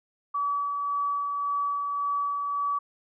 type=tone with tremolo; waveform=sine; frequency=1144 Hz; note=D6; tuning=46 cents flat; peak=-24 dBFS; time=0.34-2.79 s; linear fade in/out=10 ms; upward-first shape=sine; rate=1.8 Hz; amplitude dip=30%; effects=none